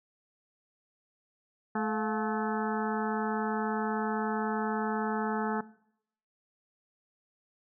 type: harmonic tone with a mistuned harmonic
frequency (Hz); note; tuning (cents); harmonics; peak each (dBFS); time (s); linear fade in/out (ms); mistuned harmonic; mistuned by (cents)
216.2; A3; -30; 1 / 2 / 3 / 4 / 5 / 6 / 7 / 8; -31 / -36 / -40 / -35 / -42 / -39 / -41 / -43; 1.75-5.61; 5; 3; +130
effects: noise-tail reverb RT60 0.7 s tail -19 dB re dry